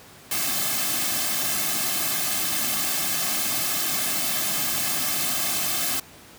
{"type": "noise with comb filter", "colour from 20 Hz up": "white", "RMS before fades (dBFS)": -25, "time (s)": [0.31, 6], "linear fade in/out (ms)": 5, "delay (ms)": 2.1, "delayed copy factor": -0.9, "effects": ["pink hiss -47 dBFS RMS until 6.38 s", "high-pass 80 Hz 12 dB/octave"]}